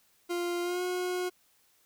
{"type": "tone with pitch glide", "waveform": "40% pulse", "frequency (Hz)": [349.2, 361.9], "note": ["F4", "F#4"], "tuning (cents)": [0, -38], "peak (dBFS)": -29, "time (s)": [0.29, 1.3], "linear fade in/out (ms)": 20, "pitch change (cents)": 62, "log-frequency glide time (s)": [0.62, 0.82], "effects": ["white hiss -67 dBFS RMS until 1.85 s"]}